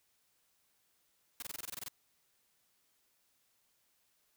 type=noise bursts; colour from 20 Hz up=white; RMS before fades=-42 dBFS; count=11; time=1.4-1.883 s; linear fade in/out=2 ms; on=23 ms; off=23 ms; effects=white hiss -75 dBFS RMS until 4.36 s

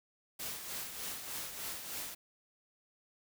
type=noise with tremolo; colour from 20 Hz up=white; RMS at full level=-40 dBFS; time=0.39-2.15 s; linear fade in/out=10 ms; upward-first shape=sine; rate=3.3 Hz; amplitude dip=50%; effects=none

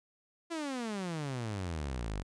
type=exponential sweep; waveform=sawtooth; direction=down; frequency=343.7 to 45.96 Hz; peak=-31 dBFS; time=0.5-2.23 s; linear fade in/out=20 ms; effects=resampled to 22050 Hz

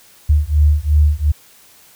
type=beating tone pair; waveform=sine; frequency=73.42 / 76.22 Hz; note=D2 / D#2; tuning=0 / -35 cents; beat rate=2.8 Hz; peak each=-13 dBFS; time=0.29-1.32 s; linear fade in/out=10 ms; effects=white hiss -47 dBFS RMS until 1.95 s

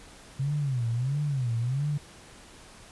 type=tone with vibrato; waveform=sine; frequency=130.81 Hz; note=C3; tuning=in tune; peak=-25 dBFS; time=0.39-1.98 s; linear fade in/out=10 ms; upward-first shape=sine; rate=1.5 Hz; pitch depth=220 cents each way; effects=pink hiss -50 dBFS RMS until 2.91 s + resampled to 24000 Hz

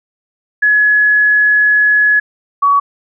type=tone pair in turn; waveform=sine; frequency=1693 / 1129.9 Hz; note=G#6 / C#6; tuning=+33 / +33 cents; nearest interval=perfect fifth; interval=700 cents; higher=first; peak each=-7 dBFS; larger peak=neither; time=0.62-2.2 / 2.62-2.8 s; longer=first; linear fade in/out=10 ms; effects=none

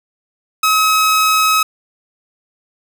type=tone; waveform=sawtooth; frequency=1278 Hz; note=D#6; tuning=46 cents sharp; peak=-7 dBFS; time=0.63-1.63 s; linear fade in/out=5 ms; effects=none

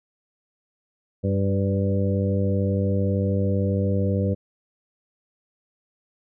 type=harmonic tone with a mistuned harmonic; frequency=98 Hz; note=G2; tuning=in tune; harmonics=1 / 2 / 3 / 4 / 5 / 6; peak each=-22 / -25 / -32 / -33 / -28 / -34 dBFS; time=1.23-4.35 s; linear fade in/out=20 ms; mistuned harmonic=5; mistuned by=+18 cents; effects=none

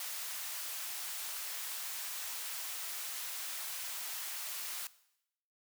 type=high-pass noise; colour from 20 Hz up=white; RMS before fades=-41 dBFS; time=0-4.87 s; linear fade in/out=2 ms; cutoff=840 Hz; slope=12 dB/octave; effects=noise-tail reverb RT60 0.8 s tail -18 dB re dry

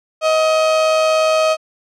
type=tone with amplitude modulation; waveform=35% pulse; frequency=631 Hz; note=D#5; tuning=24 cents sharp; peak=-9 dBFS; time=0.21-1.57 s; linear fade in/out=50 ms; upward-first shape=sine; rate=117 Hz; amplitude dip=30%; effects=low-pass 6000 Hz 12 dB/octave

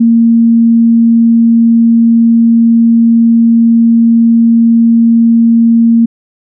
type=tone; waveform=sine; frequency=230.5 Hz; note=A#3; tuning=19 cents flat; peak=-3 dBFS; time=0-6.06 s; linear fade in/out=10 ms; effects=none

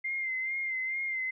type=tone with vibrato; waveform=sine; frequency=2093 Hz; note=C7; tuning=in tune; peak=-30 dBFS; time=0.04-1.31 s; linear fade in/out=10 ms; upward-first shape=sine; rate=2.3 Hz; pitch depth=40 cents each way; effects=none

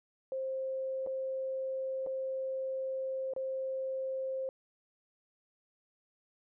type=tone with dropouts; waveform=sine; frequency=528 Hz; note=C5; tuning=16 cents sharp; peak=-33 dBFS; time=0.32-4.49 s; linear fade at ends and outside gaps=1 ms; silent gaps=1.064-1.071 / 2.064-2.07 / 3.336-3.363 s; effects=none

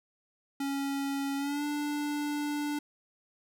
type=tone with pitch glide; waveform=square; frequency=277.2 to 293.7 Hz; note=C#4 to D4; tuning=0 to 0 cents; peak=-31 dBFS; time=0.6-2.79 s; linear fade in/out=5 ms; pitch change=+100 cents; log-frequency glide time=1.37-1.64 s; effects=none

